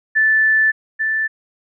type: tone pair in turn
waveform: sine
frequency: 1755 / 1761.1 Hz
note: A6 / A6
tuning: -5 / +1 cents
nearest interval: unison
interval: 6 cents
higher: second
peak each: -11 / -16 dBFS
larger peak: first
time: 0.15-0.72 / 0.99-1.28 s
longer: first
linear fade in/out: 20 ms
effects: none